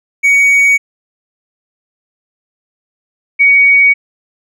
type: tone pair in turn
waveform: triangle / sine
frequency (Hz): 2246 / 2246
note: C#7 / C#7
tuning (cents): +22 / +22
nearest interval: unison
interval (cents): 0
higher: neither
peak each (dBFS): -4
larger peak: neither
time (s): 0.23-0.78 / 3.39-3.94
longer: neither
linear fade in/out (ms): 20
effects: none